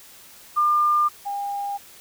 sine tone pair in turn, 1200 / 806 Hz, D6 / G5, +37 / +48 cents, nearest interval perfect fifth, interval 689 cents, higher first, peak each -16 / -25 dBFS, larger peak first, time 0.56-1.09 / 1.25-1.78 s, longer neither, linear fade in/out 20 ms, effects white hiss -47 dBFS RMS until 2 s

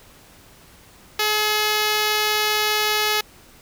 5% pulse tone, 424.9 Hz, G#4, 40 cents sharp, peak -7 dBFS, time 1.19-3.21 s, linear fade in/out 5 ms, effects pink hiss -49 dBFS RMS until 3.61 s

